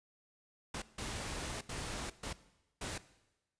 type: noise bursts at uneven times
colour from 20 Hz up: pink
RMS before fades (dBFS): -41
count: 5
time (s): 0.74-0.82 / 0.98-1.61 / 1.69-2.1 / 2.23-2.33 / 2.81-2.98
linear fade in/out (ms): 5
effects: noise-tail reverb RT60 1.0 s tail -17 dB re dry + resampled to 22050 Hz